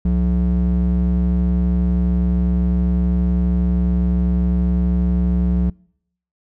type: ring-modulated tone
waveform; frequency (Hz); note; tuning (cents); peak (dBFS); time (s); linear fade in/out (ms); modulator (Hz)
triangle; 122.5; B2; -14; -9; 0.05-5.7; 5; 56.1
effects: noise-tail reverb RT60 0.7 s tail -26 dB re dry